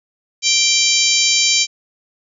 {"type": "harmonic tone", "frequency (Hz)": 784, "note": "G5", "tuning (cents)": 0, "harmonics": [3, 4, 5, 6, 7, 8, 9], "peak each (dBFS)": [-20, -20, -20, -20, -20, -20, -20], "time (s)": [0.42, 1.67], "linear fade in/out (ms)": 50, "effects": []}